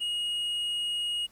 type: tone with tanh clipping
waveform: sine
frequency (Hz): 2880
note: F#7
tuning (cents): -47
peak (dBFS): -29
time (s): 0-1.27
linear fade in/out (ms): 20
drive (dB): 5
effects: pink hiss -61 dBFS RMS until 1.31 s